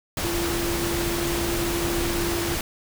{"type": "tone in noise", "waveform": "sine", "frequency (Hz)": 342.2, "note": "F4", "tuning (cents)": -35, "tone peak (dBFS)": -26, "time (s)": [0.24, 2.55], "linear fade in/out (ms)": 2, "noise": "pink", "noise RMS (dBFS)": -27, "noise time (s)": [0.17, 2.61], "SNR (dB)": -2, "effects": []}